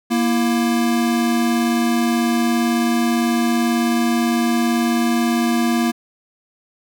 square tone pair together, 235.7 / 333.8 Hz, A#3 / E4, +19 / +22 cents, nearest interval tritone, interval 603 cents, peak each -17 / -23 dBFS, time 0.1-5.92 s, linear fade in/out 20 ms, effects none

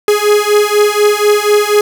45% pulse beating tone pair, 414.7 / 418.8 Hz, G#4 / G#4, -3 / +15 cents, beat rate 4.1 Hz, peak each -11 dBFS, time 0.08-1.81 s, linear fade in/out 2 ms, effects none

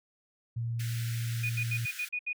sine tone, 116.54 Hz, A#2, in tune, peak -30 dBFS, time 0.56-1.86 s, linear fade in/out 10 ms
pink high-pass noise, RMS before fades -44 dBFS, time 0.79-2.09 s, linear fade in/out 10 ms, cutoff 1400 Hz, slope 96 dB/octave
sine tone bursts, 2466 Hz, D#7, 16 cents flat, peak -30 dBFS, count 7, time 1.43-2.331 s, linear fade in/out 10 ms, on 67 ms, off 72 ms
effects none

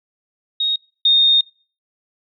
sine tone pair in turn, 3744 / 3682 Hz, A#7 / A#7, +7 / -22 cents, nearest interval unison, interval 29 cents, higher first, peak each -16 / -10 dBFS, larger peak second, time 0.6-0.76 / 1.05-1.41 s, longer second, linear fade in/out 5 ms, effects noise-tail reverb RT60 0.4 s tail -26 dB re dry

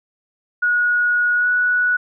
sine tone with pitch glide, 1453 to 1471.6 Hz, F#6 to F#6, -32 to -10 cents, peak -14 dBFS, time 0.62-1.97 s, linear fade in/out 10 ms, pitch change +22 cents, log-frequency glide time 1.36-1.48 s, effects none

